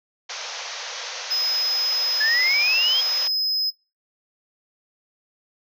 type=band-pass noise; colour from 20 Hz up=white; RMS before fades=-33 dBFS; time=0.29-3.28 s; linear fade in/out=10 ms; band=460 to 6400 Hz; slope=96 dB/octave
type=tone; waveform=triangle; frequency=5080 Hz; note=D#8; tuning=35 cents sharp; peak=-18 dBFS; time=1.3-3.71 s; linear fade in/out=20 ms
type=exponential sweep; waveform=sine; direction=up; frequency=1698 to 3276 Hz; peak=-19 dBFS; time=2.2-3.01 s; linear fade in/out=10 ms
effects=noise-tail reverb RT60 0.3 s tail -23 dB re dry